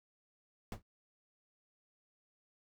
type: noise with exponential decay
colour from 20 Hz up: brown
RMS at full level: -33 dBFS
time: 0.72-0.82 s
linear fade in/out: 1 ms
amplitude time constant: 20 ms
effects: noise-tail reverb RT60 0.1 s tail -18 dB re dry